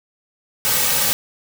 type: noise with comb filter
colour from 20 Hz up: white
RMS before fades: -18 dBFS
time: 0.65-1.13 s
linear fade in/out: 0 ms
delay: 2.9 ms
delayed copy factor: -0.7
effects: none